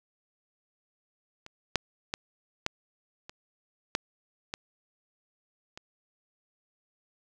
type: clicks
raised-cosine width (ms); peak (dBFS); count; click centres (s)
0.2; -27 / -7 / -13 / -10 / -25 / -9 / -16 / -25; 8; 1.464 / 1.757 / 2.139 / 2.664 / 3.295 / 3.951 / 4.539 / 5.775
effects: none